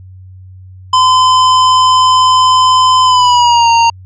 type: tone with pitch glide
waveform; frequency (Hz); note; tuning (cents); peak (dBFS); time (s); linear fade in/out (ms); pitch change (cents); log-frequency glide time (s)
square; 1022 to 926.4; C6 to A#5; -41 to -11; -6; 0.93-3.9; 5; -170; 3.04-3.69
effects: added 93 Hz sine -31 dBFS peak until 4.05 s + resampled to 16000 Hz